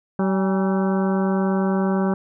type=harmonic tone with a mistuned harmonic; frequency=191.3 Hz; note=G3; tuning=42 cents flat; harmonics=1 / 2 / 3 / 4 / 5 / 6 / 7 / 8; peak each=-19 / -25 / -29 / -31 / -33 / -35 / -36 / -37 dBFS; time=0.19-2.14 s; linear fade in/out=2 ms; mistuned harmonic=4; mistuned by=+84 cents; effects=none